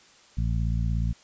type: harmonic tone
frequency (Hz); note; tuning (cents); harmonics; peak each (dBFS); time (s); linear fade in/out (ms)
56.8; A#1; -44; 1 / 2 / 3 / 4; -25 / -28 / -32 / -39; 0.37-1.13; 10
effects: white hiss -55 dBFS RMS until 1.23 s + resampled to 16000 Hz